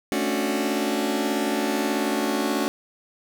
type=chord; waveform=sawtooth; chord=D major seventh; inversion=second; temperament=just; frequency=220.2 / 275.3 / 293.7 / 367.1 Hz; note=A3 / C#4 / D4 / F#4; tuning=+2 / -12 / 0 / -14 cents; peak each=-24 dBFS; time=0.12-2.68 s; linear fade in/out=0 ms; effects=none